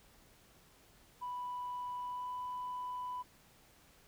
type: tone with pitch glide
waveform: sine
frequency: 987.8 to 995.2 Hz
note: B5 to B5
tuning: 0 to +13 cents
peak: -37 dBFS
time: 1.21-3.23 s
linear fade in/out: 20 ms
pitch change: +13 cents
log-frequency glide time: 2.07-2.3 s
effects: tanh soft clip ceiling -35 dBFS + pink hiss -64 dBFS RMS until 4.07 s